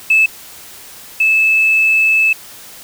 sine tone pair in turn, 2615 / 2615 Hz, E7 / E7, -15 / -15 cents, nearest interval unison, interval 0 cents, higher neither, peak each -6 / -8 dBFS, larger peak first, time 0.1-0.26 / 1.2-2.33 s, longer second, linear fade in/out 5 ms, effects tanh soft clip ceiling -3 dBFS + white hiss -36 dBFS RMS until 2.83 s

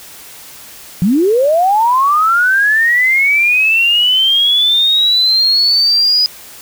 sine linear sweep, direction up, 164.81 to 4978 Hz, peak -8 dBFS, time 1.02-6.26 s, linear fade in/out 0 ms, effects white hiss -35 dBFS RMS until 6.61 s

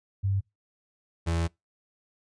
sine / 35% pulse tone pair in turn, 98 / 83.56 Hz, G2 / E2, 0 / +24 cents, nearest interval minor third, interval 276 cents, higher first, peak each -23 dBFS, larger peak neither, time 0.23-0.41 / 1.26-1.48 s, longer second, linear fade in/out 20 ms, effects noise-tail reverb RT60 0.2 s tail -25 dB re dry + resampled to 22050 Hz

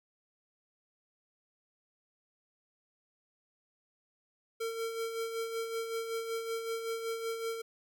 square tone with tremolo, 454.8 Hz, A#4, 43 cents flat, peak -33 dBFS, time 4.6-7.62 s, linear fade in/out 10 ms, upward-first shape sine, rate 5.3 Hz, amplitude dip 50%, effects none

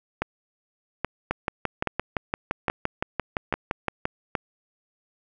two click trains, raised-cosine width 0.5 ms, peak -9 / -9 dBFS, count 6 / 17, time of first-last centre 0.22-4.352 / 1.31-4.054 s, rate 1.21 / 5.83 Hz, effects none

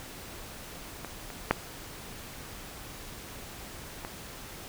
clicks, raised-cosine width 0.5 ms, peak -22 / -25 / -6 / -21 dBFS, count 4, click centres 1.047 / 1.303 / 1.51 / 4.049 s, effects pink hiss -44 dBFS RMS until 4.68 s

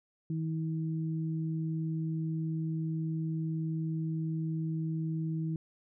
sine tone pair together, 159.72 / 321.2 Hz, D#3 / E4, +46 / -45 cents, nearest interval octave, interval 1209 cents, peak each -31 / -39 dBFS, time 0.3-5.56 s, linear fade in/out 2 ms, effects none

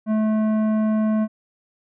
sine tone with tanh clipping, 216.6 Hz, A3, 27 cents flat, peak -19 dBFS, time 0.06-1.28 s, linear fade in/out 50 ms, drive 12 dB, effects none

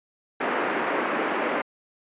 pink band-pass noise, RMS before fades -26 dBFS, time 0.4-1.62 s, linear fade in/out 10 ms, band 280 to 2200 Hz, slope 24 dB/octave, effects resampled to 8000 Hz

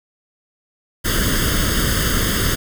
pink noise with comb filter, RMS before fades -18 dBFS, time 1.04-2.56 s, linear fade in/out 20 ms, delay 0.61 ms, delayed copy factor +0.9, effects none

